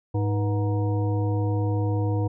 harmonic tone with a mistuned harmonic, 104.1 Hz, G#2, 5 cents sharp, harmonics 1 / 3 / 5 / 7 / 9, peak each -22 / -30 / -32 / -38 / -38 dBFS, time 0.14-2.28 s, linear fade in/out 10 ms, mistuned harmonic 5, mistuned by -120 cents, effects none

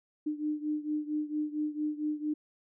sine beating tone pair, 300.6 / 305 Hz, D4 / D#4, +40 / -34 cents, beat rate 4.4 Hz, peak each -32 / -35 dBFS, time 0.26-2.34 s, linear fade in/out 10 ms, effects none

